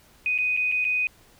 sine tone with dropouts, 2494 Hz, D#7, 3 cents sharp, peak -21 dBFS, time 0.26-1.07 s, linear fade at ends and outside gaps 1 ms, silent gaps 0.379-0.386 / 0.566-0.573 / 0.716-0.722 / 0.844-0.85 s, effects pink hiss -56 dBFS RMS until 1.39 s

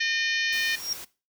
harmonic tone, 609 Hz, D#5, 37 cents flat, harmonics 3 / 4 / 5 / 6 / 7 / 8 / 9 / 10, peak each -26 / -29 / -33 / -36 / -33 / -41 / -38 / -41 dBFS, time 0-0.76 s, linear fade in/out 10 ms
white noise, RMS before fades -40 dBFS, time 0.52-1.05 s, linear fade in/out 10 ms
sine tone with exponential growth, 5588 Hz, F8, in tune, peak -23 dBFS, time 0.64-0.93 s, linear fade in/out 2 ms, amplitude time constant 61 ms
effects noise-tail reverb RT60 0.3 s tail -18 dB re dry

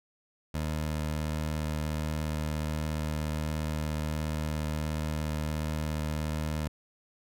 20% pulse tone with vibrato, 77 Hz, D#2, 17 cents flat, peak -25 dBFS, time 0.54-6.68 s, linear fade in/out 5 ms, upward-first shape triangle, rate 1.4 Hz, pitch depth 10 cents each way, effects none

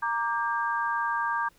sine chord, G minor, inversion first, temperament equal with one note detuned, 932.3 / 1174.7 / 1600.9 Hz, Bb5 / D6 / G6, 0 / 0 / +36 cents, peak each -29 / -30 / -30 dBFS, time 0.02-1.49 s, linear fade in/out 10 ms, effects pink hiss -62 dBFS RMS until 1.58 s

